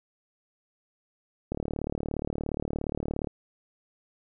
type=click train; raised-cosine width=2 ms; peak=-17 dBFS; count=66; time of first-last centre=1.52-3.272 s; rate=37.1 Hz; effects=none